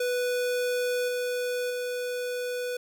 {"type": "tone with level steps", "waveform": "square", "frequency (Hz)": 493.9, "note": "B4", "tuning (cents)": 0, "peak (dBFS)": [-26, -28, -30], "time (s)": [0, 2.77], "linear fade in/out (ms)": 5, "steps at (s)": [1.08, 1.7], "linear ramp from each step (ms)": 5, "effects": ["11-bit"]}